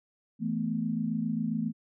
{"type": "chord", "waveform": "sine", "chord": "E suspended fourth", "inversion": "none", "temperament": "just", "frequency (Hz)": [164.81, 219.8, 247.2], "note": ["E3", "A3", "B3"], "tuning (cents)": [0, -2, 2], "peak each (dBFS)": [-34, -30, -33], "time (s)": [0.39, 1.73], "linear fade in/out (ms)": 50, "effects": []}